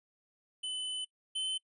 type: tone pair in turn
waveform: square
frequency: 3019 / 3058 Hz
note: F#7 / G7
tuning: +34 / -44 cents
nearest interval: unison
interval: 22 cents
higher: second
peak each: -35 / -33 dBFS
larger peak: second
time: 0.63-1.05 / 1.35-1.58 s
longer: first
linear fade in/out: 10 ms
effects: noise-tail reverb RT60 0.1 s tail -24 dB re dry + resampled to 24000 Hz